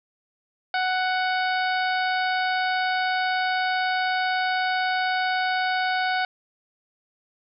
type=harmonic tone with a mistuned harmonic; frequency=742 Hz; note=F#5; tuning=5 cents sharp; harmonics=1 / 2 / 3 / 4 / 5 / 6 / 7; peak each=-24 / -26 / -32 / -37 / -36 / -37 / -44 dBFS; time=0.74-6.25 s; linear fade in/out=2 ms; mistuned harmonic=7; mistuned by=-90 cents; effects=none